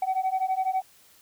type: beating tone pair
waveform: sine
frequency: 750 / 762 Hz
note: F#5 / G5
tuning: +23 / -49 cents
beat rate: 12 Hz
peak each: -25 dBFS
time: 0.02-0.82 s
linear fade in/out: 5 ms
effects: tanh soft clip ceiling -20 dBFS + white hiss -57 dBFS RMS until 1.21 s